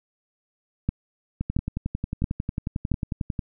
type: two click trains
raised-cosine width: 5 ms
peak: -10 / -14 dBFS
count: 4 / 23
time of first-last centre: 0.89-2.917 / 1.41-3.392 s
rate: 1.48 / 11.1 Hz
effects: none